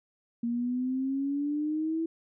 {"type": "exponential sweep", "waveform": "sine", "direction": "up", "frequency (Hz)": [233.1, 329.6], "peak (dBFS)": -27, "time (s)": [0.43, 2.06], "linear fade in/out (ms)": 5, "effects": []}